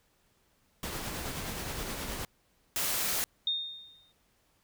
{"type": "noise with tremolo", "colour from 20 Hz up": "pink", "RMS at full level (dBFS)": -36, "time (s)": [0.83, 2.25], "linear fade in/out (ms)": 2, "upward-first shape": "sine", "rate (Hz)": 9.5, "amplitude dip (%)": 30}
{"type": "noise", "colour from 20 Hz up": "white", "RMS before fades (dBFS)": -31, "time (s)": [2.76, 3.24], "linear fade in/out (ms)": 0}
{"type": "tone with exponential decay", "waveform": "sine", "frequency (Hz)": 3671, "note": "A#7", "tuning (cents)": -27, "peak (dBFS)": -25, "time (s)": [3.47, 4.12], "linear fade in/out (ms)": 2, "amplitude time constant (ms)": 140}
{"effects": ["pink hiss -70 dBFS RMS until 4.63 s"]}